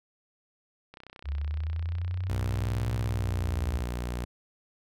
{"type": "click train", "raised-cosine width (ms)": 0.3, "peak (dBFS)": -30, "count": 69, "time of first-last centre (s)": [0.94, 3.092], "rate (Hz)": 31.6}
{"type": "linear two-way sweep", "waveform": "sine", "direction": "up then down", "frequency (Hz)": [69.3, 108.7, 69.3], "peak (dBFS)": -28, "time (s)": [1.24, 3.85], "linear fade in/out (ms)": 50, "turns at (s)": 2.96}
{"type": "tone with pitch glide", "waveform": "sawtooth", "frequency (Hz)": [61.8, 60.08], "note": ["B1", "B1"], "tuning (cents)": [2, -47], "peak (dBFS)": -27, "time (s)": [2.29, 4.25], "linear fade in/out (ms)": 10, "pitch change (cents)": -49, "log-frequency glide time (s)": [3.05, 3.2]}
{"effects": []}